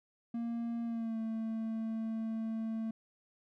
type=tone with pitch glide; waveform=triangle; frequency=233.1 to 223.2 Hz; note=A#3 to A3; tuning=0 to +25 cents; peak=-32 dBFS; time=0.34-2.91 s; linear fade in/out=5 ms; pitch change=-75 cents; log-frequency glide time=0.84-1.18 s; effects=none